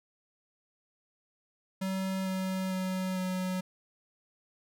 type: tone with pitch steps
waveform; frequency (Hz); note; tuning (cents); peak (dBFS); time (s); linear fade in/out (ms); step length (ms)
square; 190.2 / 188.45 / 186.72 / 185; F#3 / F#3 / F#3 / F#3; +48 / +32 / +16 / 0; -31; 1.81-3.61; 10; 450
effects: none